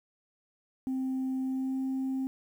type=tone with pitch glide; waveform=sine; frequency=261.6 to 264.3 Hz; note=C4 to C4; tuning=0 to +18 cents; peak=-27 dBFS; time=0.87-2.27 s; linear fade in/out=0 ms; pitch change=+18 cents; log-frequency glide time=1.41-1.8 s; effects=tanh soft clip ceiling -27 dBFS + 10-bit